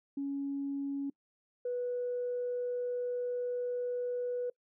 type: tone pair in turn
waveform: sine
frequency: 278.9 / 491.1 Hz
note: C#4 / B4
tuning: +11 / -10 cents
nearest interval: minor seventh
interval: 979 cents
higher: second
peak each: -32 / -31 dBFS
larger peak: second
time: 0.17-1.1 / 1.65-4.5 s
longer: second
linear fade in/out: 5 ms
effects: noise-tail reverb RT60 0.1 s tail -25 dB re dry + tanh soft clip ceiling -27 dBFS